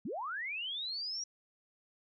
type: linear sweep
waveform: sine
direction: up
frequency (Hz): 162.9 to 5750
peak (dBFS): -36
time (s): 0.05-1.24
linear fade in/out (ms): 5
effects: none